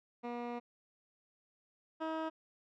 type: tone pair in turn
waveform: 15% pulse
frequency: 240 / 319.2 Hz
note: B3 / D#4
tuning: -49 / +44 cents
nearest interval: perfect fourth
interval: 493 cents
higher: second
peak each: -32 / -29 dBFS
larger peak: second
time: 0.23-0.6 / 2-2.3 s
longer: first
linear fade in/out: 20 ms
effects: low-pass 2000 Hz 12 dB/octave